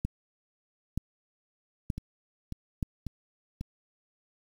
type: two click trains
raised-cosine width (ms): 5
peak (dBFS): -17 / -23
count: 4 / 4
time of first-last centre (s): 0.05-2.828 / 1.98-3.61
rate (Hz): 1.08 / 1.84
effects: 8-bit